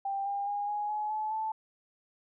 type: tone with pitch steps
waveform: sine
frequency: 789 / 802.8 / 816.8 / 831.1 / 845.6 / 860.4 / 875.5 Hz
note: G5 / G5 / G#5 / G#5 / G#5 / A5 / A5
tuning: +11 / +41 / -29 / +1 / +31 / -39 / -9 cents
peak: -30 dBFS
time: 0.05-1.52 s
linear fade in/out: 5 ms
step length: 210 ms
effects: none